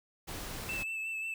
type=noise; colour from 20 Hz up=pink; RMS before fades=-41 dBFS; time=0.27-0.84 s; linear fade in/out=20 ms
type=tone with vibrato; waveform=triangle; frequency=2637 Hz; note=E7; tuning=in tune; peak=-33 dBFS; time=0.69-1.34 s; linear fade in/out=2 ms; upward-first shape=sine; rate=5.6 Hz; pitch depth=24 cents each way
effects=none